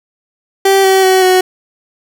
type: tone with pitch steps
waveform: 30% pulse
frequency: 389.1 / 382.6 / 376.3 / 370 Hz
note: G4 / G4 / F#4 / F#4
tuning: -13 / -42 / +29 / 0 cents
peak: -4 dBFS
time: 0.65-1.41 s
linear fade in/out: 5 ms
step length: 190 ms
effects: none